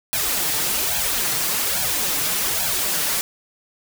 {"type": "noise with flanger", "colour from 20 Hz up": "white", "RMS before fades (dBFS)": -22, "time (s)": [0.13, 3.21], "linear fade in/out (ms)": 0, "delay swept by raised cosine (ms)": [1.2, 6.8], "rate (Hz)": 1.2, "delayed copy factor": 0.75, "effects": []}